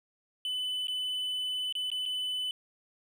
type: tone with dropouts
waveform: triangle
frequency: 3006 Hz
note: F#7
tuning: 27 cents sharp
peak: -29 dBFS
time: 0.45-2.51 s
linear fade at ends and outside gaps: 1 ms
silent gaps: 0.871-0.882 / 1.725-1.752 / 1.902-1.916 / 2.055-2.06 s
effects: none